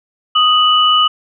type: tone pair together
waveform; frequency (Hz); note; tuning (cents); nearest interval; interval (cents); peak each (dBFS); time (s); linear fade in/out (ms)
sine; 1244.5 / 2960; D#6 / F#7; 0 / 0; octave + minor third; 1500; -11; 0.35-1.08; 10
effects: none